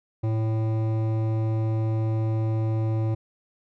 triangle tone with hard clipping, 110.7 Hz, A2, 11 cents sharp, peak -24 dBFS, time 0.23-3.15 s, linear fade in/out 10 ms, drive 17 dB, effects none

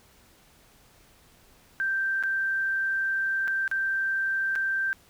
sine tone with dropouts, 1568 Hz, G6, in tune, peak -24 dBFS, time 1.8-4.93 s, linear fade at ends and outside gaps 0 ms, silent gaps 2.227-2.236 / 3.476-3.48 / 3.678-3.714 / 4.554-4.559 s, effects pink hiss -58 dBFS RMS until 5.09 s

